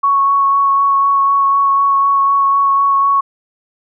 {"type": "tone with vibrato", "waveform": "sine", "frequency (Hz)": 1108.7, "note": "C#6", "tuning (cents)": 0, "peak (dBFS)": -9, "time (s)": [0.03, 3.21], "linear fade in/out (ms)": 10, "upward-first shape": "sine", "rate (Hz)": 4, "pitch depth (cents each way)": 11, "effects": []}